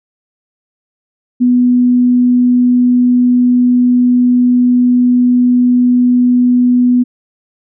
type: tone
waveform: sine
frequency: 246.9 Hz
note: B3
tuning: in tune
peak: -6 dBFS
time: 1.4-7.04 s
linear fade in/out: 20 ms
effects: none